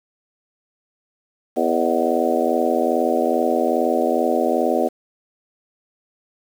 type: harmonic tone with a mistuned harmonic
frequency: 82.41 Hz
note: E2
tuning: in tune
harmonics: 3 / 4 / 5 / 6 / 7 / 8 / 9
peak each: -24 / -24 / -24 / -24 / -24 / -24 / -24 dBFS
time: 1.56-4.89 s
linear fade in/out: 20 ms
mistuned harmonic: 8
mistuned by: -63 cents
effects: 7-bit